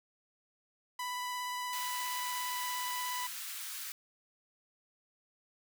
sawtooth tone with vibrato, 992 Hz, B5, 7 cents sharp, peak -32 dBFS, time 0.99-3.27 s, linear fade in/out 5 ms, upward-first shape sine, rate 17 Hz, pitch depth 11 cents each way
white high-pass noise, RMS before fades -42 dBFS, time 1.73-3.92 s, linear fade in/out 0 ms, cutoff 1200 Hz, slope 24 dB/octave
effects none

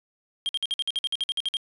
triangle tone bursts, 3211 Hz, G7, 41 cents sharp, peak -22 dBFS, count 14, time 0.46-1.569 s, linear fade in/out 0 ms, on 30 ms, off 53 ms, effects resampled to 24000 Hz

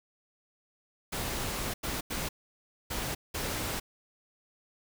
pink noise bursts at uneven times, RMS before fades -34 dBFS, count 5, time 1.12-1.74 / 1.83-2.01 / 2.1-2.29 / 2.9-3.15 / 3.34-3.8 s, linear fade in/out 10 ms, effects none

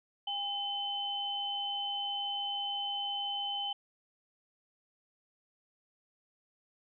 sine tone pair together, 808 / 3053 Hz, G#5 / G7, -48 / -46 cents, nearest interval octave + major seventh, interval 2302 cents, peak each -38 / -34 dBFS, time 0.27-3.73 s, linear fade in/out 5 ms, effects none

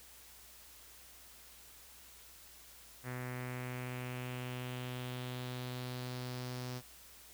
sawtooth tone with low-pass filter sweep, 125.4 Hz, B2, 27 cents sharp, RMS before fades -42 dBFS, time 3.03-6.82 s, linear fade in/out 50 ms, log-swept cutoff 1900 to 5500 Hz, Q 2.8, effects added 60 Hz sine -66 dBFS peak until 7.33 s + white hiss -57 dBFS RMS until 7.33 s

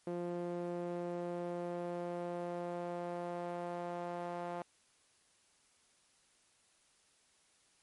sawtooth tone with band-pass filter sweep, 174.5 Hz, F3, 1 cent flat, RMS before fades -40 dBFS, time 0.07-4.62 s, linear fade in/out 0 ms, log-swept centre 420 to 730 Hz, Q 1.7, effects white hiss -70 dBFS RMS until 7.82 s + MP3 48 kbps

